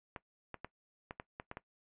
clicks, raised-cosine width 0.5 ms, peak -27 dBFS, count 8, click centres 0.162 / 0.543 / 0.646 / 1.109 / 1.199 / 1.399 / 1.514 / 1.571 s, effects noise-tail reverb RT60 0.1 s tail -18 dB re dry + resampled to 8000 Hz

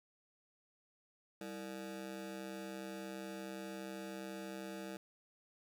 25% pulse ring-modulated tone, 261.6 Hz, C4, in tune, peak -37 dBFS, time 1.41-4.97 s, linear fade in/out 2 ms, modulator 66.1 Hz, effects none

